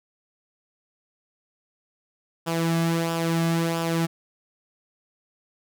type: tone with flanger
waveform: sawtooth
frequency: 166 Hz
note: E3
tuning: 12 cents sharp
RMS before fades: -24 dBFS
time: 2.46-4.07 s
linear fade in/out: 20 ms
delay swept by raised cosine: 0.47 to 2.17 ms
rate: 1.5 Hz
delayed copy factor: -0.55
effects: none